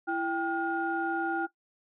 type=tone cluster; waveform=sine; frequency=334.3 / 788 / 1426 Hz; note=E4 / G5 / F6; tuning=+24 / +9 / +36 cents; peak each=-31 dBFS; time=0.07-1.47 s; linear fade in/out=20 ms; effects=noise-tail reverb RT60 0.1 s tail -18 dB re dry + tanh soft clip ceiling -18 dBFS